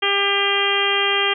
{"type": "harmonic tone", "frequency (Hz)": 399.4, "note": "G4", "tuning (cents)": 32, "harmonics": [1, 2, 3, 4, 5, 6, 7, 8], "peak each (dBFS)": [-24, -27, -25, -27, -24, -26, -24, -22], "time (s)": [0.02, 1.34], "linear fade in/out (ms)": 10, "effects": []}